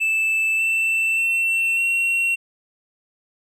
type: tone with pitch steps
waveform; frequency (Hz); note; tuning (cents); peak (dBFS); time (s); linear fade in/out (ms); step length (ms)
triangle; 2637 / 2668 / 2699 / 2730; E7 / E7 / E7 / F7; 0 / +20 / +40 / -40; -16; 0-2.36; 20; 590
effects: none